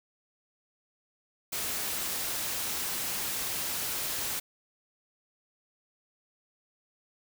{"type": "noise", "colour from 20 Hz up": "white", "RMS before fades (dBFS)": -33, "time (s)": [1.52, 4.4], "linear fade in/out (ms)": 10, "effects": []}